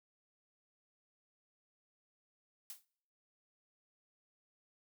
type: noise with exponential decay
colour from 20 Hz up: blue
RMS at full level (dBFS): -43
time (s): 2.7-2.85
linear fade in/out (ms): 1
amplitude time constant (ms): 32
effects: noise-tail reverb RT60 0.7 s tail -26 dB re dry